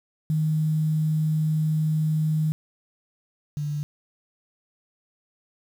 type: tone pair in turn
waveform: sine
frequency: 155.56 / 147.57 Hz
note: D#3 / D3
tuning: 0 / +9 cents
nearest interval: minor second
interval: 91 cents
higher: first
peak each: -20 / -25 dBFS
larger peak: first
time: 0.3-2.52 / 3.57-3.83 s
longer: first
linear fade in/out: 0 ms
effects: 8-bit